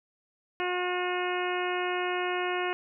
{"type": "harmonic tone", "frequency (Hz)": 360, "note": "F#4", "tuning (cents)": -47, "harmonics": [1, 2, 3, 4, 5, 6, 7, 8], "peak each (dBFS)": [-31, -34, -36, -37, -38, -39, -39, -40], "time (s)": [0.6, 2.73], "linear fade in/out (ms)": 0, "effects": []}